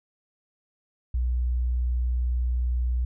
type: tone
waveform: sine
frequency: 61.2 Hz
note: B1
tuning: 15 cents flat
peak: -22 dBFS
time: 1.14-3.05 s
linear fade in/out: 5 ms
effects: none